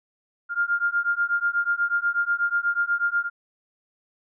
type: beating tone pair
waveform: sine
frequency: 1400 / 1408.2 Hz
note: F6 / F6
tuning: +4 / +14 cents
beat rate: 8.2 Hz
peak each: -24 dBFS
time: 0.49-3.3 s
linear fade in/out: 50 ms
effects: none